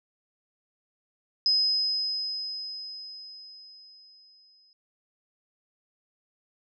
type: tone with exponential decay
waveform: sine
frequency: 5060 Hz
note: D#8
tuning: 28 cents sharp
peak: -19 dBFS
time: 1.46-4.73 s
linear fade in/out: 1 ms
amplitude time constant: 710 ms
effects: none